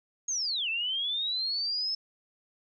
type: linear two-way sweep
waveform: sine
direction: down then up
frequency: 6645 to 2608 to 5270 Hz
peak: -28 dBFS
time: 0.28-1.95 s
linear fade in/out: 5 ms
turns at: 0.69 s
effects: none